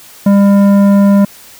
sine tone with tanh clipping, 200 Hz, G3, 35 cents sharp, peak -6 dBFS, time 0.26-1.25 s, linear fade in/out 5 ms, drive 12 dB, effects white hiss -37 dBFS RMS until 1.59 s

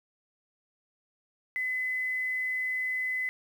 sine tone pair in turn, 2020 / 2020 Hz, B6 / B6, +39 / +39 cents, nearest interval unison, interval 0 cents, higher neither, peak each -28 dBFS, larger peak neither, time 1.56-2.71 / 2.71-3.29 s, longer first, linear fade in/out 0 ms, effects 9-bit

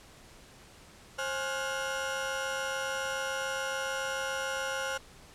35% pulse tone cluster, 534 / 833 / 1412 / 1499 Hz, C5 / G#5 / F6 / F#6, +35 / +5 / +19 / +22 cents, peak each -34 / -39 / -34 / -38 dBFS, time 1.18-4.98 s, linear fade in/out 10 ms, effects pink hiss -54 dBFS RMS until 5.34 s + low-pass 10000 Hz 12 dB/octave

